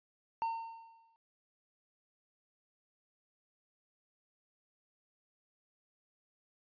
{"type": "tone with exponential decay", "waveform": "triangle", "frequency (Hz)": 911, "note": "A#5", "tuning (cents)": -40, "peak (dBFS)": -28, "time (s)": [0.42, 1.16], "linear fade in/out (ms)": 0, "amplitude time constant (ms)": 160, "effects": ["resampled to 11025 Hz"]}